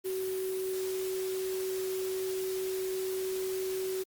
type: tone in noise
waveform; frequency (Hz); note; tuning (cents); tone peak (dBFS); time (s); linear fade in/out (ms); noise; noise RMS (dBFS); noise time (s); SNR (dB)
sine; 376.7; F#4; +31; -31; 0.04-4.04; 20; white; -43; 0.04-4.04; +9
effects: Opus 32 kbps